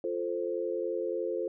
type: chord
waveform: sine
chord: F major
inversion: none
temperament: equal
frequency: 349.2 / 440 / 523.3 Hz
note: F4 / A4 / C5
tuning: 0 / 0 / 0 cents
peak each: -34 dBFS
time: 0.04-1.48 s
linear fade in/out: 2 ms
effects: none